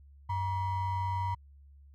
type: ring-modulated tone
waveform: triangle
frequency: 525 Hz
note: C5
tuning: 6 cents sharp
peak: -24 dBFS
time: 0.29-1.35 s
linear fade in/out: 10 ms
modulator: 430 Hz
effects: added 70 Hz sine -52 dBFS peak until 1.94 s + MP3 96 kbps